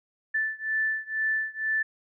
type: beating tone pair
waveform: sine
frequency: 1757 / 1759.1 Hz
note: A6 / A6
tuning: -3 / -1 cents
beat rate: 2.1 Hz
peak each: -28 / -29 dBFS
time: 0.34-1.83 s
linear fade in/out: 10 ms
effects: none